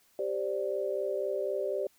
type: chord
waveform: sine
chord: G suspended fourth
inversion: none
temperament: equal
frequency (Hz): 392 / 523.3 / 587.3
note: G4 / C5 / D5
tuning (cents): 0 / 0 / 0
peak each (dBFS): -33 / -35 / -33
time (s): 0.19-1.87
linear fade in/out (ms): 2
effects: white hiss -66 dBFS RMS until 1.98 s